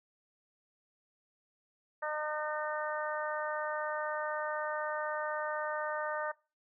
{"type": "harmonic tone", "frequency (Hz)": 304, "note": "D#4", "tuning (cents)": -40, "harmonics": [2, 3, 4, 5, 6], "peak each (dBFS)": [-37, -39, -40, -41, -42], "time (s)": [2.02, 6.32], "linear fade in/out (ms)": 10, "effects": ["noise-tail reverb RT60 0.3 s tail -21 dB re dry"]}